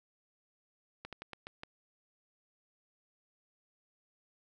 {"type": "slowing click train", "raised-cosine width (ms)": 0.3, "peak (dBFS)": -27, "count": 6, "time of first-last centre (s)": [1.05, 1.634], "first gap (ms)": 77, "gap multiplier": 1.21, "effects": []}